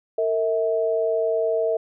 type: tone pair together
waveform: sine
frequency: 455.7 / 646 Hz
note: A#4 / E5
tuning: -39 / -35 cents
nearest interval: tritone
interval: 604 cents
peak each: -22 dBFS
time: 0.18-1.77 s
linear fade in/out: 5 ms
effects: none